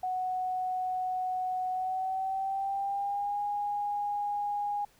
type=tone with pitch glide; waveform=sine; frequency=740 to 821.1 Hz; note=F#5 to G#5; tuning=0 to -20 cents; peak=-29 dBFS; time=0.03-4.85 s; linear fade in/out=5 ms; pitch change=+180 cents; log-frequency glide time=1.71-3.41 s; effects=pink hiss -63 dBFS RMS until 4.99 s